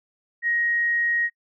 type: tone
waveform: sine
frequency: 1882 Hz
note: A#6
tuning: 16 cents sharp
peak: -20 dBFS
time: 0.42-1.3 s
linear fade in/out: 50 ms
effects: noise-tail reverb RT60 0.1 s tail -25 dB re dry